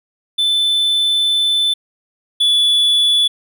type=tone pair in turn; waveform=triangle; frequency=3520 / 3440 Hz; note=A7 / A7; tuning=0 / -40 cents; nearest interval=unison; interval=40 cents; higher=first; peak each=-11 / -9 dBFS; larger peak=second; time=0.38-1.74 / 2.4-3.28 s; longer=first; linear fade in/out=10 ms; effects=none